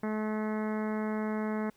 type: harmonic tone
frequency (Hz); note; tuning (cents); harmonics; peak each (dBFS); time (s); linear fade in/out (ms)
215.2; A3; -38; 1 / 2 / 3 / 4 / 5 / 6 / 7 / 8 / 9 / 10; -31 / -37 / -41 / -43 / -45 / -47 / -48 / -49 / -50 / -51; 0.03-1.7; 5
effects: pink hiss -66 dBFS RMS until 1.76 s